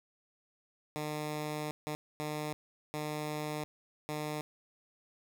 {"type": "tone bursts at uneven times", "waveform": "10% pulse", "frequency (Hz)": 151.3, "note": "D#3", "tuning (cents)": -48, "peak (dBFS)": -27, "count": 5, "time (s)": [[0.96, 1.71], [1.87, 1.95], [2.2, 2.53], [2.94, 3.64], [4.09, 4.41]], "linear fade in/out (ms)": 0, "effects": []}